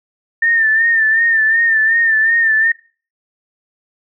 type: tone with vibrato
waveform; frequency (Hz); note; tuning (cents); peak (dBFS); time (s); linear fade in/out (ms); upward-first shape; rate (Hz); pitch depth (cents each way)
sine; 1801; A6; +40; -10; 0.42-2.72; 5; sine; 2.7; 53
effects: noise-tail reverb RT60 0.4 s tail -22 dB re dry